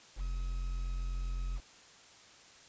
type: tone with quantisation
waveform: triangle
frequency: 44 Hz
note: F1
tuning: 14 cents sharp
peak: -31 dBFS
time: 0.16-1.61 s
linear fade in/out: 50 ms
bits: 9
effects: white hiss -57 dBFS RMS until 2.68 s + resampled to 16000 Hz